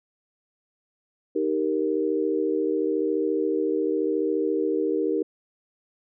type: chord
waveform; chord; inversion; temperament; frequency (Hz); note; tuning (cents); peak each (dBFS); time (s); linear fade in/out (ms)
sine; Eb major; none; equal; 311.1 / 392 / 466.2; Eb4 / G4 / Bb4; 0 / 0 / 0; -26; 1.35-5.23; 10
effects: none